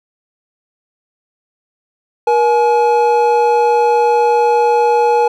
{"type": "tone pair together", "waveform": "triangle", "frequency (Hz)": [475.7, 847.6], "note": ["A#4", "G#5"], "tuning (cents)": [35, 35], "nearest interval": "minor seventh", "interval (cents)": 1000, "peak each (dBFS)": -10, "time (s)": [2.27, 5.28], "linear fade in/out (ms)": 5, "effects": []}